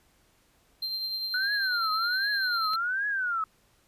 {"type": "tone with tremolo", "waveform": "triangle", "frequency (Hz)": 4153, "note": "C8", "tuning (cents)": -14, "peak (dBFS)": -27, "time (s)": [0.82, 2.76], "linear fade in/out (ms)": 5, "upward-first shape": "triangle", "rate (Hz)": 10, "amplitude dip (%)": 40}
{"type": "tone with vibrato", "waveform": "sine", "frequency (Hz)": 1459, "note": "F#6", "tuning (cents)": -25, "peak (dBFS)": -26, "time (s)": [1.34, 3.44], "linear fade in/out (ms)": 2, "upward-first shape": "triangle", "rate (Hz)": 1.3, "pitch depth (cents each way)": 260}
{"type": "click", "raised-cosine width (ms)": 0.2, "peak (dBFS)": -25, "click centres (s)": 2.735}
{"effects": ["pink hiss -65 dBFS RMS until 3.87 s", "resampled to 32000 Hz"]}